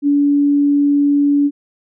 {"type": "tone", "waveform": "sine", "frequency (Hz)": 286.5, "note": "D4", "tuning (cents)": -43, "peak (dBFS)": -10, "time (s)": [0.02, 1.51], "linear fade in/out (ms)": 50, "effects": []}